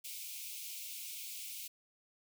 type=high-pass noise; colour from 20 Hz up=white; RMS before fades=-45 dBFS; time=0.04-1.68 s; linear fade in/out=10 ms; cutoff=2200 Hz; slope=96 dB/octave; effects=none